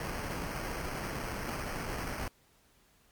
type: noise with sample-and-hold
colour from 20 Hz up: pink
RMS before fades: -37 dBFS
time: 0-2.28 s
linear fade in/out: 2 ms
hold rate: 3675 Hz
effects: pink hiss -66 dBFS RMS until 3.11 s + MP3 96 kbps